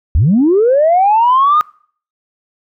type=linear sweep; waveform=sine; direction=up; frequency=58 to 1248 Hz; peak=-6 dBFS; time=0.15-1.61 s; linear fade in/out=0 ms; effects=noise-tail reverb RT60 0.5 s tail -24 dB re dry + tanh soft clip ceiling -3 dBFS